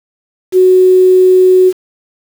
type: tone with quantisation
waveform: sine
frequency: 370 Hz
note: F#4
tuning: in tune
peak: -3 dBFS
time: 0.52-1.73 s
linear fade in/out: 50 ms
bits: 5
effects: none